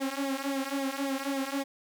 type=tone with flanger; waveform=sawtooth; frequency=273.3 Hz; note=C#4; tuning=24 cents flat; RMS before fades=-32 dBFS; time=0-1.64 s; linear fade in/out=20 ms; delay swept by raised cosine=0.68 to 3.98 ms; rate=3.7 Hz; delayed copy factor=-0.85; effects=none